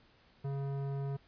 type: tone with tanh clipping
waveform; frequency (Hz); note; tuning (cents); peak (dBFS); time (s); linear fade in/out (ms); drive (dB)
sine; 138.59; C#3; 0; -36; 0.44-1.17; 10; 15
effects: pink hiss -65 dBFS RMS until 1.27 s + resampled to 11025 Hz